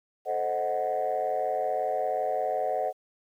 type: chord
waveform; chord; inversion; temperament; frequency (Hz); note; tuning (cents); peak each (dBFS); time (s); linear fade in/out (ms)
sine; A diminished seventh; none; equal with one note detuned; 440 / 525.4 / 622.3 / 740; A4 / C5 / Eb5 / Gb5; 0 / +7 / 0 / 0; -34 / -31 / -30 / -28; 0.25-2.93; 50
effects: tanh soft clip ceiling -19 dBFS + 10-bit